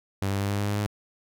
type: tone with pitch steps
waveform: sawtooth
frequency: 98 / 98.97 / 99.94 / 100.93 / 101.93 / 102.93 / 103.95 Hz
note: G2 / G2 / G2 / G#2 / G#2 / G#2 / G#2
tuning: 0 / +17 / +34 / -49 / -32 / -15 / +2 cents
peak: -21 dBFS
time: 0.22-0.864 s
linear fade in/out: 0 ms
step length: 92 ms
effects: none